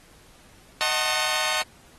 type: chord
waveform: 10% pulse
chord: D# diminished seventh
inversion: none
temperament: just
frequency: 622.3 / 746.7 / 896 / 1075.3 Hz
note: D#5 / F#5 / A5 / C6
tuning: 0 / +16 / +31 / +47 cents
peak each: -21 dBFS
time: 0.81-1.62 s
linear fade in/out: 0 ms
effects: pink hiss -54 dBFS RMS until 1.98 s + AAC 32 kbps